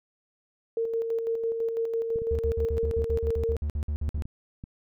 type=tone with tremolo; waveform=sine; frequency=456.7 Hz; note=A#4; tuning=36 cents flat; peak=-24 dBFS; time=0.77-3.56 s; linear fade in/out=2 ms; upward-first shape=square; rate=6 Hz; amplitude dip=40%
type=clicks; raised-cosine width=5 ms; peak=-26 dBFS; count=8; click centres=2.159 / 2.219 / 2.832 / 2.99 / 4.084 / 4.18 / 4.255 / 4.639 s
type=tone bursts; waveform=triangle; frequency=74.5 Hz; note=D2; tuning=25 cents sharp; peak=-24 dBFS; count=15; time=2.31-4.222 s; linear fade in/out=0 ms; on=78 ms; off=53 ms
effects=none